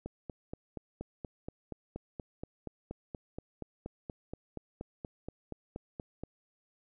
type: click train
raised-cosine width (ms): 2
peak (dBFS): -26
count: 27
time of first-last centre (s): 0.06-6.236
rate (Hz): 4.21
effects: none